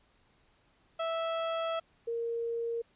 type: tone pair in turn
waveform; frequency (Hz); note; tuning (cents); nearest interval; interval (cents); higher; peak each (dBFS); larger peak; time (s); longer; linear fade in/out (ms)
30% pulse / sine; 657 / 464.6; E5 / A#4; -6 / -6; tritone; 600; first; -28 / -31; first; 0.99-1.8 / 2.07-2.82; first; 10
effects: pink hiss -68 dBFS RMS until 2.95 s + resampled to 8000 Hz